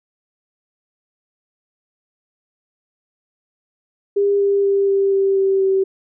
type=tone with pitch steps; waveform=sine; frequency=402.3 / 399.3 / 396.3 / 393.3 / 390.4 / 387.5 / 384.6 Hz; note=G4 / G4 / G4 / G4 / G4 / G4 / G4; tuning=+45 / +32 / +19 / +6 / -7 / -20 / -33 cents; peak=-13 dBFS; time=4.16-5.84 s; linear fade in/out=10 ms; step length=240 ms; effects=none